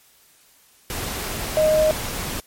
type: tone in noise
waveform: sine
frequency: 621 Hz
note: D#5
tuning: 3 cents flat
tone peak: -14 dBFS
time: 1.57-1.91 s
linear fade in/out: 0 ms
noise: pink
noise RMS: -28 dBFS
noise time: 0.9-2.4 s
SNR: +11 dB
effects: white hiss -55 dBFS RMS until 2.46 s + MP3 64 kbps